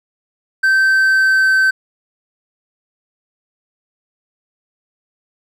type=tone with pitch glide; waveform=triangle; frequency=1552 to 1542.2 Hz; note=G6 to G6; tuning=-18 to -29 cents; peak=-8 dBFS; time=0.63-1.71 s; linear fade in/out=10 ms; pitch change=-11 cents; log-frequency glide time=0.83-1.55 s; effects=none